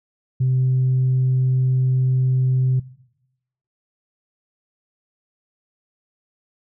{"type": "tone", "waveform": "sine", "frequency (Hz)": 129.1, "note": "C3", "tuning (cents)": -23, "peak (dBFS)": -14, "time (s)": [0.4, 2.8], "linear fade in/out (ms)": 10, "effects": ["noise-tail reverb RT60 0.9 s tail -20 dB re dry", "tanh soft clip ceiling -12 dBFS"]}